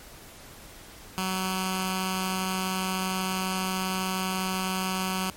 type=tone with notch filter; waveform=10% pulse; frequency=187.5 Hz; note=F#3; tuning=23 cents sharp; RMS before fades=-29 dBFS; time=1.18-5.3 s; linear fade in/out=0 ms; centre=490 Hz; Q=0.58; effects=pink hiss -47 dBFS RMS until 5.36 s + MP3 64 kbps